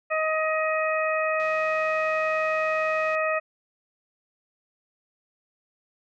harmonic tone, 629 Hz, D#5, 19 cents sharp, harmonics 1 / 2 / 3 / 4, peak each -25 / -28 / -30 / -31 dBFS, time 0.1-3.4 s, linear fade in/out 20 ms
click train, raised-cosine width 0.2 ms, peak -29 dBFS, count 281, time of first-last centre 1.4-3.15 s, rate 160 Hz
effects none

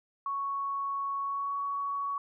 sine tone with pitch glide, 1110 to 1121.6 Hz, C#6 to C#6, +2 to +20 cents, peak -30 dBFS, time 0.26-2.18 s, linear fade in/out 2 ms, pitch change +18 cents, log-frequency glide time 1.21-1.55 s, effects none

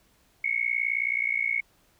sine tone with amplitude modulation, 2201 Hz, C#7, 13 cents flat, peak -20 dBFS, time 0.44-1.61 s, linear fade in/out 5 ms, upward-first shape sine, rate 59 Hz, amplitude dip 95%, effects pink hiss -64 dBFS RMS until 1.99 s

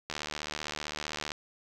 click train, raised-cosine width 0.2 ms, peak -17 dBFS, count 93, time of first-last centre 0.1-1.319 s, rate 75.5 Hz, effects none

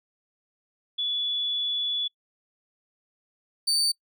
sine / 35% pulse tone pair in turn, 3428 / 4576 Hz, A7 / D8, -46 / -46 cents, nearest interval perfect fourth, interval 500 cents, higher second, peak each -25 / -20 dBFS, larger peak second, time 0.98-2.08 / 3.67-3.92 s, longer first, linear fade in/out 10 ms, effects noise-tail reverb RT60 0.1 s tail -25 dB re dry

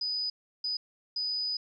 sine tone bursts at uneven times, 4978 Hz, D#8, in tune, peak -29 dBFS, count 3, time 0.01-0.3 / 0.64-0.77 / 1.16-1.57 s, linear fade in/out 5 ms, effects none

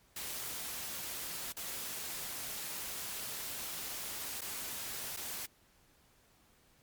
white noise with dropouts, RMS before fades -41 dBFS, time 0.16-5.46 s, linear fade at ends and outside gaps 5 ms, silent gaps 1.524-1.567 / 4.409-4.416 / 5.164-5.17 s, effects pink hiss -67 dBFS RMS until 6.82 s + MP3 96 kbps

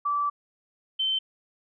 sine tone pair in turn, 1160 / 3090 Hz, D6 / G7, -22 / -26 cents, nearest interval octave + perfect fourth, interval 1696 cents, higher second, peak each -23 dBFS, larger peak neither, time 0.05-0.3 / 0.99-1.19 s, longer first, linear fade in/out 10 ms, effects none

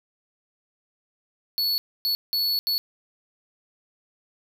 square tone bursts at uneven times, 4415 Hz, C#8, 8 cents flat, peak -22 dBFS, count 4, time 1.58-1.78 / 2.05-2.15 / 2.33-2.59 / 2.67-2.78 s, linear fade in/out 0 ms, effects none

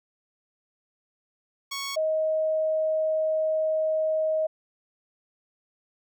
10% pulse / sine tone pair in turn, 1108.7 / 629.1 Hz, C#6 / D#5, 0 / +19 cents, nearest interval minor seventh, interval 981 cents, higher first, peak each -22 dBFS, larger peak neither, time 1.71-1.96 / 1.96-4.47 s, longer second, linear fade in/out 10 ms, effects none

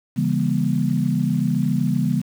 sine chord, C# diminished seventh, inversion none, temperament just, 138.59 / 166.31 / 199.57 / 239.5 Hz, C#3 / E3 / G3 / Bb3, 0 / +16 / +31 / +47 cents, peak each -23 dBFS, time 0.16-2.22 s, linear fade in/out 20 ms, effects 7-bit

